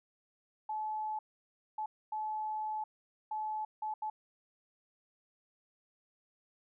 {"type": "tone bursts at uneven times", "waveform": "sine", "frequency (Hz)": 861, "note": "A5", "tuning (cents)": -38, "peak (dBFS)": -34, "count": 6, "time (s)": [[0.69, 1.19], [1.78, 1.86], [2.12, 2.84], [3.31, 3.65], [3.82, 3.94], [4.02, 4.1]], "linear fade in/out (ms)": 5, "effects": []}